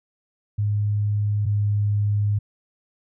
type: tone pair in turn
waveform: sine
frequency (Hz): 103.83 / 103.29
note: G#2 / G#2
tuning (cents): 0 / -9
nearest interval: unison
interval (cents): 9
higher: first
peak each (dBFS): -19 / -18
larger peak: second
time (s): 0.58-1.46 / 1.46-2.39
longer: second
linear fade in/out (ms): 10
effects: none